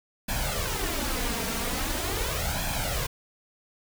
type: noise with flanger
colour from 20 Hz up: pink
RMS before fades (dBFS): -29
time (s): 0.28-3.07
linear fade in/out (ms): 10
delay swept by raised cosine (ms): 1.2 to 4.4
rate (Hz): 0.42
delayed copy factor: +0.7
effects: none